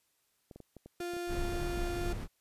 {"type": "clicks", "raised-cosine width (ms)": 2, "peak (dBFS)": -35, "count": 10, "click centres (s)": [0.512, 0.56, 0.603, 0.767, 0.86, 1.004, 1.136, 1.167, 1.327, 1.537]}
{"type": "tone", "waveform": "35% pulse", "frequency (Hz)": 349.4, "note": "F4", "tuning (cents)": 1, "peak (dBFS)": -34, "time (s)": [1, 2.13], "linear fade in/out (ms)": 5}
{"type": "noise", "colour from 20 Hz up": "brown", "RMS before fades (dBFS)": -36, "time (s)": [1.27, 2.28], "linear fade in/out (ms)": 50}
{"effects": ["white hiss -75 dBFS RMS until 2.4 s", "resampled to 32000 Hz"]}